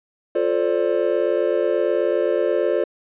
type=chord; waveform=triangle; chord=D minor seventh; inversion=first; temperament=just; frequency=352.4 / 440.5 / 528.6 / 587.3 Hz; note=F4 / A4 / C5 / D5; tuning=+16 / +2 / +18 / 0 cents; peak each=-21 dBFS; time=0.35-2.84 s; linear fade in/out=5 ms; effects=resampled to 8000 Hz